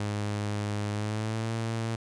sawtooth tone with pitch glide, 103.83 to 113.23 Hz, G#2 to A#2, 0 to -50 cents, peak -25 dBFS, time 0-1.96 s, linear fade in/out 5 ms, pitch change +150 cents, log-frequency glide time 0.92-1.48 s, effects resampled to 22050 Hz

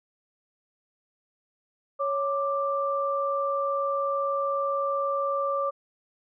sine tone pair together, 555.5 / 1178 Hz, C#5 / D6, +4 / +5 cents, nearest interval octave + minor second, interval 1301 cents, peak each -27 dBFS, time 1.99-5.71 s, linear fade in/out 20 ms, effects none

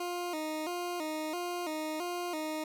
20% pulse tone with vibrato, 330.8 Hz, E4, 6 cents sharp, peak -29 dBFS, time 0-2.64 s, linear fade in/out 5 ms, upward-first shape square, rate 1.5 Hz, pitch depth 110 cents each way, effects none

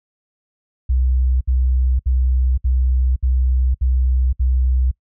sine tone bursts, 63.6 Hz, C2, 48 cents flat, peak -13 dBFS, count 7, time 0.89-4.914 s, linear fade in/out 10 ms, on 520 ms, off 64 ms, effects noise-tail reverb RT60 0.1 s tail -24 dB re dry

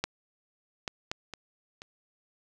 clicks, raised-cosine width 0.2 ms, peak -11 / -15 / -14 / -22 / -26 dBFS, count 5, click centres 0.04 / 0.878 / 1.115 / 1.337 / 1.819 s, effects none

